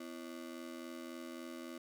35% pulse ring-modulated tone, 293.7 Hz, D4, in tune, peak -40 dBFS, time 0-1.78 s, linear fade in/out 5 ms, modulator 41.8 Hz, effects none

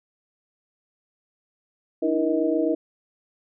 sine tone cluster, 299.8 / 327.4 / 474.4 / 632 Hz, D4 / E4 / A#4 / D#5, +36 / -12 / +30 / +27 cents, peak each -26 / -23 / -26 / -27 dBFS, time 2.02-2.75 s, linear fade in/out 10 ms, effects none

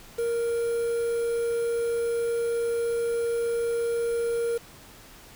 triangle tone with quantisation, 467.4 Hz, A#4, 5 cents sharp, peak -22 dBFS, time 0.18-4.58 s, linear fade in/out 10 ms, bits 7, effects pink hiss -49 dBFS RMS until 5.35 s

